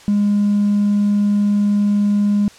sine tone with hard clipping, 205 Hz, G#3, 22 cents flat, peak -13 dBFS, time 0.08-2.48 s, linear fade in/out 0 ms, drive 1 dB, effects white hiss -43 dBFS RMS until 2.58 s + low-pass 7000 Hz 12 dB/octave

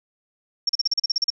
sine tone bursts, 5500 Hz, F8, 27 cents flat, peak -17 dBFS, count 11, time 0.67-1.303 s, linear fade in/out 5 ms, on 23 ms, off 38 ms, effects none

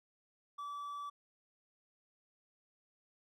triangle tone, 1154 Hz, D6, 31 cents flat, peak -39 dBFS, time 0.58-1.1 s, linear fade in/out 10 ms, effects none

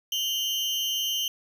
35% pulse tone pair together, 2873 / 3099 Hz, F7 / G7, +48 / -21 cents, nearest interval minor second, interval 131 cents, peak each -30 / -25 dBFS, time 0.12-1.28 s, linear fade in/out 2 ms, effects none

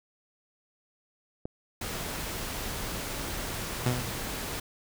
click, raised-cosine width 2 ms, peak -21 dBFS, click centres 1.455 s
pink noise, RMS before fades -35 dBFS, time 1.81-4.6 s, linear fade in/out 5 ms
sawtooth tone with exponential decay, 123.8 Hz, B2, 5 cents sharp, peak -18 dBFS, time 3.86-4.25 s, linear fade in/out 0 ms, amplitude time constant 84 ms
effects none

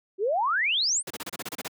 sine exponential sweep, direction up, 362.2 to 9150 Hz, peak -22 dBFS, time 0.18-1.03 s, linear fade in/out 50 ms
pink noise bursts, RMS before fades -33 dBFS, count 10, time 1.07-1.68 s, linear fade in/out 5 ms, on 34 ms, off 30 ms
effects high-pass 200 Hz 12 dB/octave

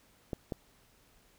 clicks, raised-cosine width 2 ms, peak -21 dBFS, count 2, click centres 0.332 / 0.522 s, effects pink hiss -65 dBFS RMS until 1.38 s

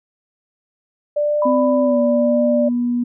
sine tone with vibrato, 588 Hz, D5, 2 cents sharp, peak -15 dBFS, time 1.16-2.69 s, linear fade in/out 10 ms, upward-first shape triangle, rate 0.98 Hz, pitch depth 22 cents each way
sine tone with exponential decay, 994 Hz, B5, 11 cents sharp, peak -18 dBFS, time 1.42-3.03 s, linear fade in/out 2 ms, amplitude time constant 350 ms
sine tone with pitch glide, 256.3 to 241.9 Hz, C4 to B3, -36 to -36 cents, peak -16 dBFS, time 1.45-3.04 s, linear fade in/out 10 ms, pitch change -100 cents, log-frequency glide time 1.84-2 s
effects none

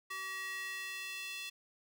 square tone with high-pass filter sweep, 381.3 Hz, G4, 48 cents flat, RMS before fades -42 dBFS, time 0.1-1.5 s, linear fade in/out 10 ms, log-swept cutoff 1500 to 2900 Hz, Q 2.8, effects none

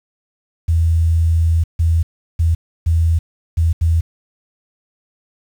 sine tone bursts at uneven times, 82.41 Hz, E2, in tune, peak -11 dBFS, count 6, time 0.68-1.64 / 1.79-2.03 / 2.39-2.55 / 2.86-3.19 / 3.57-3.73 / 3.81-4.01 s, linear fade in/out 10 ms, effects 7-bit

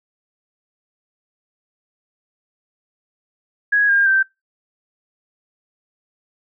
sine tone with pitch steps, 1661.2 / 1610.2 / 1560.7 Hz, G#6 / G6 / G6, 0 / +46 / -8 cents, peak -12 dBFS, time 3.72-4.23 s, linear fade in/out 10 ms, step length 170 ms, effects noise-tail reverb RT60 0.2 s tail -22 dB re dry

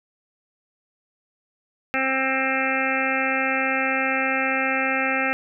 harmonic tone, 264.9 Hz, C4, 22 cents sharp, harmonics 1 / 2 / 3 / 5 / 6 / 7 / 8 / 9 / 10, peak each -29 / -29 / -29 / -29 / -29 / -29 / -29 / -29 / -29 dBFS, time 1.94-5.33 s, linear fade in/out 0 ms, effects none

